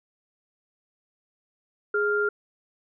sine tone pair together, 415.3 / 1397.9 Hz, G#4 / F6, 0 / +1 cents, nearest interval octave + major sixth, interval 2101 cents, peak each -24 dBFS, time 1.94-2.29 s, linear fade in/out 5 ms, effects none

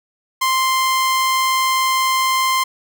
sawtooth tone, 1046.5 Hz, C6, in tune, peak -11 dBFS, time 0.41-2.64 s, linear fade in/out 10 ms, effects none

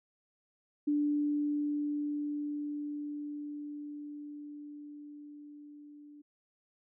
sine tone with level ramp, 293.7 Hz, D4, in tune, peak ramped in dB -26 to -50 dBFS, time 0.87-6.22 s, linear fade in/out 10 ms, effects none

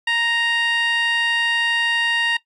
15% pulse tone with band-pass filter, 932.3 Hz, A#5, in tune, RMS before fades -20 dBFS, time 0.07-2.37 s, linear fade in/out 5 ms, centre 2300 Hz, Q 1.5, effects noise-tail reverb RT60 0.1 s tail -18 dB re dry + resampled to 24000 Hz

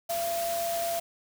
sine tone in noise, 680 Hz, F5, 46 cents flat, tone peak -28 dBFS, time 0.09-1 s, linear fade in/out 10 ms, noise white, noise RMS -36 dBFS, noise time 0.09-1 s, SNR +5 dB, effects none

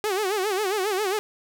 sawtooth tone with vibrato, 399.1 Hz, G4, 31 cents sharp, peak -19 dBFS, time 0.04-1.19 s, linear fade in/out 0 ms, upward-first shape sine, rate 7.4 Hz, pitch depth 150 cents each way, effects none

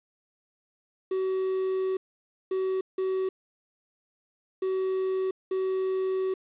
triangle tone bursts at uneven times, 378 Hz, F#4, 37 cents sharp, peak -23 dBFS, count 5, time 1.11-1.97 / 2.51-2.81 / 2.98-3.29 / 4.62-5.31 / 5.51-6.34 s, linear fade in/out 5 ms, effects resampled to 8000 Hz + 9-bit

